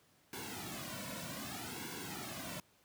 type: noise with flanger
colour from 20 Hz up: pink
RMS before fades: -44 dBFS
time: 0.33-2.6 s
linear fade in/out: 2 ms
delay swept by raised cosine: 1.6 to 2.49 ms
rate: 0.64 Hz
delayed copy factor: -0.9
effects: pink hiss -69 dBFS RMS until 2.84 s + high-pass 100 Hz 12 dB/octave